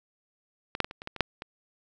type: clicks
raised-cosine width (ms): 0.3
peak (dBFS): -17 / -7 / -17 / -24 / -24 / -19 / -23 / -6 / -21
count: 9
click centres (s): 0.751 / 0.803 / 0.845 / 0.911 / 1.019 / 1.074 / 1.163 / 1.207 / 1.421
effects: none